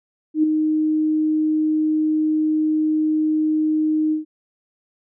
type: tone with ADSR envelope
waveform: sine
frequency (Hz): 310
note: D#4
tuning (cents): -6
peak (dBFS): -11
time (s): 0.34-4.25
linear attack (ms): 95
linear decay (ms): 5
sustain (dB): -5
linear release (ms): 130
effects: none